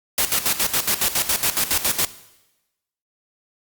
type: noise with tremolo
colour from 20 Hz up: white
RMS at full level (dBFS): -19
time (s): 0.18-2.05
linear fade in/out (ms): 2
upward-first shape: square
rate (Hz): 7.2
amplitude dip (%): 75
effects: noise-tail reverb RT60 1.0 s tail -17 dB re dry + Opus 48 kbps